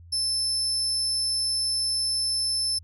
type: tone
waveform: 35% pulse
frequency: 5274 Hz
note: E8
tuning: in tune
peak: -21 dBFS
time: 0.12-2.79 s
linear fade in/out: 10 ms
effects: added 85 Hz sine -45 dBFS peak until 2.83 s